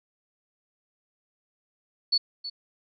sine tone with echo, 4435 Hz, C#8, in tune, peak -19 dBFS, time 2.12-2.18 s, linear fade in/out 10 ms, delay 320 ms, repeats 1, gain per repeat -13 dB, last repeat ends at 2.5 s, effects none

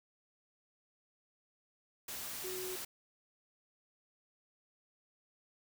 sine tone in noise, 370 Hz, F#4, in tune, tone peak -41 dBFS, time 2.44-2.76 s, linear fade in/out 5 ms, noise white, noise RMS -43 dBFS, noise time 2.08-2.85 s, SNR -1 dB, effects none

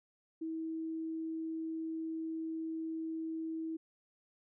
sine tone, 322.6 Hz, E4, 37 cents flat, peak -36 dBFS, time 0.41-3.77 s, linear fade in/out 10 ms, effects none

